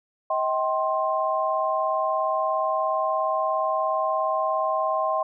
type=tone cluster; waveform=sine; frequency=635 / 772 / 1055 Hz; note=D#5 / G5 / C6; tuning=+35 / -27 / +14 cents; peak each=-25 / -28 / -25 dBFS; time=0.3-5.23 s; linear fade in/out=5 ms; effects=none